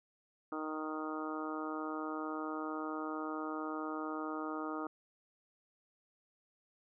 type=harmonic tone; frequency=155.56 Hz; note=D#3; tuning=in tune; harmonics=2 / 3 / 4 / 5 / 6 / 7 / 8 / 9; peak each=-40 / -46 / -48 / -48 / -49 / -50 / -43 / -51 dBFS; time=0.52-4.87 s; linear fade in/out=2 ms; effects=none

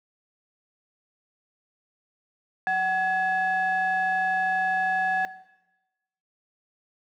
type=ring-modulated tone; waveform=triangle; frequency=466.2 Hz; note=A#4; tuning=in tune; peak=-17 dBFS; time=2.67-5.25 s; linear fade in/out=0 ms; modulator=1220 Hz; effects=noise-tail reverb RT60 1.0 s tail -17 dB re dry

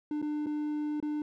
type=tone with dropouts; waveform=triangle; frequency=299.3 Hz; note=D4; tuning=33 cents sharp; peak=-28 dBFS; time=0.11-1.22 s; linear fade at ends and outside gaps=2 ms; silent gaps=0.217-0.225 / 0.461-0.467 / 1.002-1.026 s; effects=none

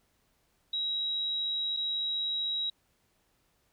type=tone with dropouts; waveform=sine; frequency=3849 Hz; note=B7; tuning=45 cents flat; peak=-29 dBFS; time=0.73-2.7 s; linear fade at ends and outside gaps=5 ms; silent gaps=1.766-1.77 s; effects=pink hiss -72 dBFS RMS until 3.72 s

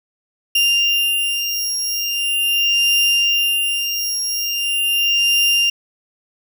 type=beating tone pair; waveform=35% pulse; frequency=2794 / 2794.41 Hz; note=F7 / F7; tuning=0 / 0 cents; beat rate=0.41 Hz; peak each=-17 dBFS; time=0.55-5.7 s; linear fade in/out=5 ms; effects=none

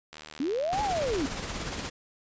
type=click train; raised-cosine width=0.2 ms; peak=-25 dBFS; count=83; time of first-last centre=0.13-1.199 s; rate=76.7 Hz
type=linear two-way sweep; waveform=sine; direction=up then down; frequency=251.3 to 863 to 251.3 Hz; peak=-26 dBFS; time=0.4-1.26 s; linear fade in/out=2 ms; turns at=0.82 s
type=noise with tremolo; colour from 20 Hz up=pink; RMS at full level=-33 dBFS; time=0.72-1.9 s; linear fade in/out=10 ms; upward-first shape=sine; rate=17 Hz; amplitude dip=40%
effects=resampled to 16000 Hz

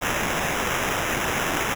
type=noise with sample-and-hold; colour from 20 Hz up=white; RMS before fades=-25 dBFS; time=0.01-1.75 s; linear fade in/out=20 ms; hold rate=4410 Hz; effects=none

